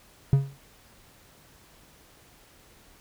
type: tone with exponential decay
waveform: triangle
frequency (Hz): 137.5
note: C#3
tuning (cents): -14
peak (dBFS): -11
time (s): 0.33-0.57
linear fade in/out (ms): 0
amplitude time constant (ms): 51
effects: pink hiss -56 dBFS RMS until 3 s